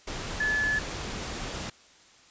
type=tone in noise; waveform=sine; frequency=1722 Hz; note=A6; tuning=38 cents flat; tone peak=-24 dBFS; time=0.4-0.79 s; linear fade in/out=5 ms; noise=pink; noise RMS=-35 dBFS; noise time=0.07-1.7 s; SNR=+8 dB; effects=white hiss -56 dBFS RMS until 2.3 s + resampled to 16000 Hz